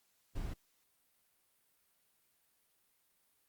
brown noise, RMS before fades -39 dBFS, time 0.35-0.54 s, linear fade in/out 10 ms, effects white hiss -75 dBFS RMS until 3.48 s + Opus 48 kbps

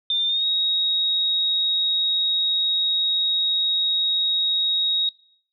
sine tone with pitch glide, 3596 to 3777 Hz, A7 to A#7, +37 to +22 cents, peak -19 dBFS, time 0.1-5.09 s, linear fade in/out 2 ms, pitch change +85 cents, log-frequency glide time 0.27-0.45 s, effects noise-tail reverb RT60 0.6 s tail -22 dB re dry

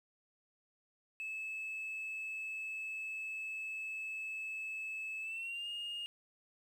sine tone with pitch glide, 2605 to 2841 Hz, E7 to F7, -21 to +29 cents, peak -37 dBFS, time 1.2-6.06 s, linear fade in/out 0 ms, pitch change +150 cents, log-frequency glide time 5.21-5.68 s, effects tanh soft clip ceiling -37 dBFS + 11-bit

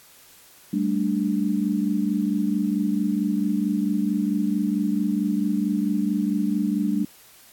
sine chord, G suspended second, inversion none, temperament just, 196 / 220.5 / 294 Hz, G3 / A3 / D4, 0 / +4 / +2 cents, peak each -24 / -25 / -25 dBFS, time 0.73-7.05 s, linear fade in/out 5 ms, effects white hiss -51 dBFS RMS until 7.52 s + AAC 64 kbps

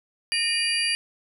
sine tone cluster, 1840 / 2431 / 2871 / 4715 / 10020 Hz, A#6 / D#7 / F7 / D8 / D#9, -23 / -41 / +47 / +6 / +11 cents, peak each -31 / -27 / -28 / -26 / -32 dBFS, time 0.32-0.95 s, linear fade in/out 0 ms, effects none

